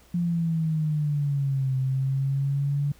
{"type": "exponential two-way sweep", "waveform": "sine", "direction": "down then up", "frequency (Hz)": [175.3, 130.81, 144.1], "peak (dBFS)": -22, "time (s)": [0.14, 2.92], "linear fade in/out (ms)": 5, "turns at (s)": 1.76, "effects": ["added 60 Hz sine -57 dBFS peak until 2.99 s", "pink hiss -57 dBFS RMS until 2.99 s"]}